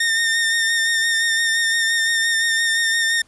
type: tone with vibrato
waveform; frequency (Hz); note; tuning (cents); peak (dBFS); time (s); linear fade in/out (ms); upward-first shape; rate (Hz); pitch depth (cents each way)
sawtooth; 1824; A#6; -38; -13; 0-3.22; 5; sine; 5.8; 24
effects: pink hiss -55 dBFS RMS until 3.27 s + resampled to 24000 Hz